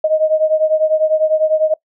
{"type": "beating tone pair", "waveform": "sine", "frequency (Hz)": [622.3, 632.3], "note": ["D#5", "D#5"], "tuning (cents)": [0, 28], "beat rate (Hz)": 10, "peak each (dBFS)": [-13, -16], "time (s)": [0.04, 1.74], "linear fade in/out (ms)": 5, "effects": ["noise-tail reverb RT60 0.1 s tail -23 dB re dry"]}